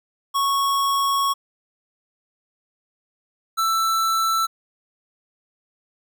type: tone pair in turn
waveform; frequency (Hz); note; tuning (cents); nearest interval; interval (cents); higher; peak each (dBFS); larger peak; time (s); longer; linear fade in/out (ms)
square; 1106 / 1328.5; C#6 / E6; -4 / +13; minor third; 317; second; -19; neither; 0.34-1.34 / 3.57-4.47; first; 20
effects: none